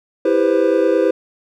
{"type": "chord", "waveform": "triangle", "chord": "C major seventh", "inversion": "first", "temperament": "equal with one note detuned", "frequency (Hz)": [329.6, 397.9, 493.9, 523.3], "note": ["E4", "G4", "B4", "C5"], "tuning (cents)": [0, 26, 0, 0], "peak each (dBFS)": -16, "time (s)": [0.25, 1.11], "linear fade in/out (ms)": 5, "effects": []}